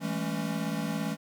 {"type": "chord", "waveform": "square", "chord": "A major seventh", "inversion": "second", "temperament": "equal with one note detuned", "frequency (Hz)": [164.81, 202.3, 220, 277.2], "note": ["E3", "G#3", "A3", "C#4"], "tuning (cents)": [0, -45, 0, 0], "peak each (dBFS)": [-35, -36, -36, -37], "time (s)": [0, 1.17], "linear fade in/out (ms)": 50, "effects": []}